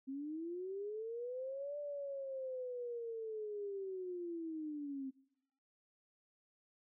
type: linear two-way sweep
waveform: sine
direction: up then down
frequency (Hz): 262.1 to 587.3 to 262.1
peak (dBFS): -40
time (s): 0.07-5.11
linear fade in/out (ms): 20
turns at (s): 1.78
effects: noise-tail reverb RT60 0.8 s tail -22 dB re dry